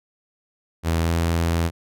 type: tone with pitch glide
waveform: sawtooth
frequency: 82.41 to 83.71 Hz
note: E2 to E2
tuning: 0 to +27 cents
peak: -15 dBFS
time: 0.83-1.71 s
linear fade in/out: 50 ms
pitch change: +27 cents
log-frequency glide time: 1.03-1.09 s
effects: none